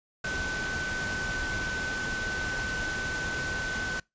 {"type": "tone in noise", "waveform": "sine", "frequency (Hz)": 1515, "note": "F#6", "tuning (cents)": 40, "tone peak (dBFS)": -31, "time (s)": [0.24, 4], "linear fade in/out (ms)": 5, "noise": "pink", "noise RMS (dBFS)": -35, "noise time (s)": [0.24, 4], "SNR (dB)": 1, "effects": ["noise-tail reverb RT60 0.2 s tail -24 dB re dry", "resampled to 16000 Hz"]}